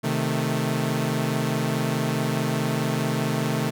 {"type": "chord", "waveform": "sawtooth", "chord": "A diminished", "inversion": "first", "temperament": "equal", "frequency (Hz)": [130.81, 155.56, 220], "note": ["C3", "Eb3", "A3"], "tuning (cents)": [0, 0, 0], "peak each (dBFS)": -23, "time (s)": [0.03, 3.71], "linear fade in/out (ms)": 20, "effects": []}